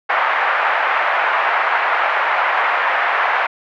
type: band-pass noise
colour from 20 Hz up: pink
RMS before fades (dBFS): -17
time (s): 0.09-3.47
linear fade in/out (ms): 10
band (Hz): 740 to 2100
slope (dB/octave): 24
effects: none